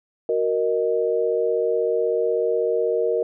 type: chord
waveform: sine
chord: D# minor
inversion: first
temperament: equal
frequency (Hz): 370 / 466.2 / 622.3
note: F#4 / A#4 / D#5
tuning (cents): 0 / 0 / 0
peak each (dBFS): -26 / -20 / -26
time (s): 0.29-3.23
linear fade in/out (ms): 2
effects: none